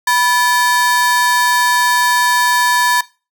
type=ring-modulated tone; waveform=45% pulse; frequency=1357 Hz; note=E6; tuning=50 cents sharp; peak=-8 dBFS; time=0.07-3.01 s; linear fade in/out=5 ms; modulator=374 Hz; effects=noise-tail reverb RT60 0.3 s tail -19 dB re dry